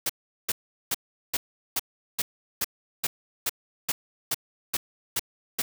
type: noise bursts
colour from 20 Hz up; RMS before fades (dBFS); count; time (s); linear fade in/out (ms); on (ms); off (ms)
white; -26; 14; 0.06-5.62; 5; 35; 390
effects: none